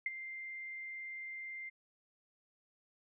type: tone with ADSR envelope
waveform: sine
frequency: 2094 Hz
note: C7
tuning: 1 cent sharp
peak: -30 dBFS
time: 0.06-1.7 s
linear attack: 3 ms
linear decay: 27 ms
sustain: -12 dB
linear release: 17 ms
effects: none